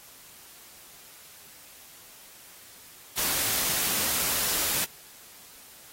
white noise, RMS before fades -27 dBFS, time 3.17-4.85 s, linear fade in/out 10 ms, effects white hiss -50 dBFS RMS until 5.92 s + AAC 48 kbps

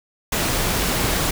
pink noise, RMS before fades -21 dBFS, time 0.32-1.31 s, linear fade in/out 5 ms, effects none

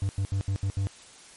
triangle tone bursts at uneven times, 98 Hz, G2, in tune, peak -22 dBFS, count 6, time 0.02-0.09 / 0.18-0.25 / 0.32-0.41 / 0.48-0.56 / 0.63-0.7 / 0.77-0.87 s, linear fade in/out 0 ms, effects white hiss -50 dBFS RMS until 1.36 s + MP3 48 kbps

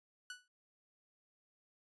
sawtooth tone with exponential decay, 1480 Hz, F#6, in tune, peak -38 dBFS, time 0.3-0.48 s, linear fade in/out 2 ms, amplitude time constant 37 ms, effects resampled to 22050 Hz

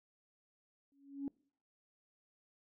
sine tone with exponential growth, 278.6 Hz, C#4, 9 cents sharp, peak -33 dBFS, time 0.92-1.28 s, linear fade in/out 1 ms, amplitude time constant 78 ms, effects noise-tail reverb RT60 0.5 s tail -24 dB re dry + tanh soft clip ceiling -31 dBFS

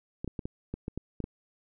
clicks, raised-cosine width 3 ms, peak -21 dBFS, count 9, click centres 0.245 / 0.277 / 0.392 / 0.455 / 0.74 / 0.881 / 0.976 / 1.203 / 1.241 s, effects none

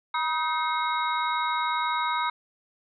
sine tone cluster, 962 / 1259 / 1547 / 2161 / 3803 Hz, B5 / D#6 / G6 / C#7 / A#7, -46 / +20 / -23 / -45 / +34 cents, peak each -27 / -29 / -35 / -34 / -35 dBFS, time 0.14-2.3 s, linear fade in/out 5 ms, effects none

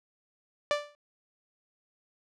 sawtooth tone with exponential decay, 587 Hz, D5, 1 cent flat, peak -18 dBFS, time 0.71-0.95 s, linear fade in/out 0 ms, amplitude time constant 51 ms, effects low-pass 5000 Hz 12 dB/octave

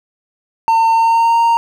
triangle tone with pitch glide, 906 to 926.6 Hz, A#5 to A#5, -50 to -11 cents, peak -7 dBFS, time 0.68-1.57 s, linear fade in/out 0 ms, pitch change +39 cents, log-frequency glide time 0.92-1.38 s, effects none

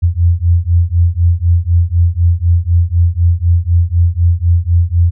sine beating tone pair, 84.1 / 88.1 Hz, E2 / F2, +35 / +16 cents, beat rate 4 Hz, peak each -11 dBFS, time 0.02-5.11 s, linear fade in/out 20 ms, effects none

